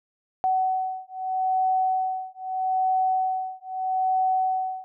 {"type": "beating tone pair", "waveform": "sine", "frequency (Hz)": [751, 751.79], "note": ["F#5", "F#5"], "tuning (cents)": [26, 27], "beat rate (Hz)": 0.79, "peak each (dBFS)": [-25, -25], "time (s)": [0.44, 4.84], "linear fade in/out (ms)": 0, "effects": []}